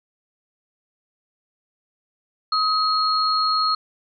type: tone pair together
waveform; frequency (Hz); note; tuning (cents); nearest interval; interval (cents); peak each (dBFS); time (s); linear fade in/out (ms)
sine; 1268 / 4287; D#6 / C8; +32 / +41; octave + major sixth; 2109; -19 / -22; 2.52-3.75; 5
effects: none